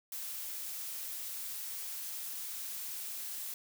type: noise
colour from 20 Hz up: blue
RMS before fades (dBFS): -41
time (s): 0.12-3.54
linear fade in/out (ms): 2
effects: none